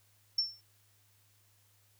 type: tone with exponential decay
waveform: sine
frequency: 5410 Hz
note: E8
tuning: 44 cents sharp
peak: -24 dBFS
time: 0.38-0.61 s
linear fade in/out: 5 ms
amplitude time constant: 50 ms
effects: added 102 Hz sine -69 dBFS peak until 1.99 s + white hiss -69 dBFS RMS until 1.99 s